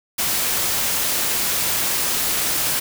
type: noise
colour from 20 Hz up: white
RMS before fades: -21 dBFS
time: 0.18-2.8 s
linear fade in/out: 10 ms
effects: none